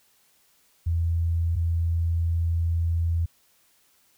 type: tone pair in turn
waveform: sine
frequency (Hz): 83.7 / 83.7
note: E2 / E2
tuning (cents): +27 / +27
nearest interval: unison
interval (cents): 0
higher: neither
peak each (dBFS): -21 / -21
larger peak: neither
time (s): 0.86-1.56 / 1.56-3.26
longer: second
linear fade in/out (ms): 10
effects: white hiss -63 dBFS RMS until 4.17 s